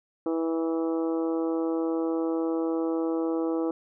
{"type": "harmonic tone", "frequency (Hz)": 163.5, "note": "E3", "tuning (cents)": -14, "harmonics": [2, 3, 4, 5, 6, 7, 8], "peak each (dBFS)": [-26, -30, -40, -40, -46, -44, -46], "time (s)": [0.26, 3.71], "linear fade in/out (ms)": 2, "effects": []}